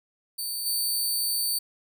15% pulse tone with level steps, 4563 Hz, C#8, 49 cents sharp, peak -23 / -18 dBFS, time 0.38-1.59 s, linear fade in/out 10 ms, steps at 0.65 s, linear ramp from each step 20 ms, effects none

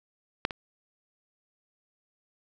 clicks, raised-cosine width 0.3 ms, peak -8 / -19 dBFS, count 2, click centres 0.451 / 0.508 s, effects none

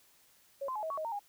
sine tone with pitch steps, 554 / 1036 / 849 / 639 / 1120 / 627 / 918 / 815 Hz, C#5 / C6 / G#5 / D#5 / C#6 / D#5 / A#5 / G#5, -1 / -17 / +38 / +46 / +18 / +13 / -27 / -33 cents, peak -34 dBFS, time 0.61-1.194 s, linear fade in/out 10 ms, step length 73 ms, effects white hiss -65 dBFS RMS until 1.28 s

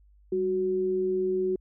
sine tone pair together, 195.83 / 370.7 Hz, G3 / F#4, -1 / +3 cents, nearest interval major seventh, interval 1104 cents, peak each -35 / -24 dBFS, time 0.32-1.56 s, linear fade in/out 5 ms, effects added 50 Hz sine -55 dBFS peak until 1.6 s

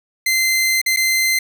sawtooth tone with dropouts, 2073 Hz, C7, 17 cents flat, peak -11 dBFS, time 0.26-1.39 s, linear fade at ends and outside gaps 5 ms, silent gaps 0.816-0.861 / 0.963-0.97 s, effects none

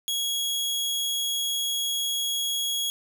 sawtooth tone, 3322 Hz, G#7, in tune, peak -22 dBFS, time 0.08-2.9 s, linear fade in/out 0 ms, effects none

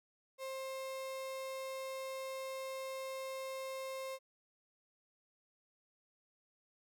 35% pulse tone, 530 Hz, C5, 22 cents sharp, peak -39 dBFS, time 0.38-4.19 s, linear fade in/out 50 ms, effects none

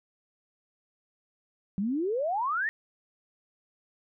sine exponential sweep, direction up, 185 to 1890 Hz, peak -26 dBFS, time 1.78-2.69 s, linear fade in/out 0 ms, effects none

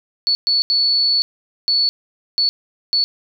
sine tone bursts at uneven times, 4435 Hz, C#8, in tune, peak -13 dBFS, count 6, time 0.27-0.35 / 0.47-0.62 / 0.7-1.22 / 1.68-1.89 / 2.38-2.49 / 2.93-3.04 s, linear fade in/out 0 ms, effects none

